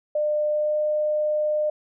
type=tone with pitch glide; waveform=sine; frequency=601 to 605.2 Hz; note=D5 to D#5; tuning=+40 to -48 cents; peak=-20 dBFS; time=0.15-1.7 s; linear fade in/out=5 ms; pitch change=+12 cents; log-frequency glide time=0.5-0.77 s; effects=none